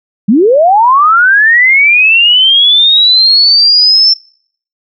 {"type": "linear sweep", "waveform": "sine", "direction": "up", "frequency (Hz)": [183.9, 5380], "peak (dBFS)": -3, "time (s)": [0.28, 4.14], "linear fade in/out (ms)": 10, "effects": ["noise-tail reverb RT60 0.6 s tail -26 dB re dry"]}